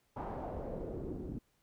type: noise with low-pass filter sweep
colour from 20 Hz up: pink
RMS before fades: -41 dBFS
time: 0.16-1.39 s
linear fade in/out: 10 ms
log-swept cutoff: 930 to 280 Hz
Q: 2.6
effects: pink hiss -75 dBFS RMS until 1.62 s